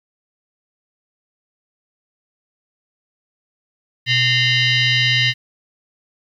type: tone with frequency modulation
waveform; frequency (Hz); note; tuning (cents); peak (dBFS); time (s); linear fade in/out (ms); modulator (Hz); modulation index
sine; 123.47; B2; 0; -13; 4.06-5.34; 50; 977; 3.8
effects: 9-bit